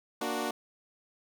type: chord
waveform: 15% pulse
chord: Bb augmented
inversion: none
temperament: equal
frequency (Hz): 233.1 / 293.7 / 370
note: Bb3 / D4 / F#4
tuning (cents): 0 / 0 / 0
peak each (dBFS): -29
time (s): 0.21-0.51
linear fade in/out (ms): 5
effects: none